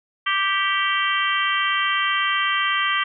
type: harmonic tone with a mistuned harmonic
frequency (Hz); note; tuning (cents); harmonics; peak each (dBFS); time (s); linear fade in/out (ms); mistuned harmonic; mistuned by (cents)
392; G4; 0; 3 / 4 / 5 / 6 / 7 / 8; -23 / -27 / -24 / -30 / -29 / -26; 0.26-3.04; 10; 6; -38
effects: none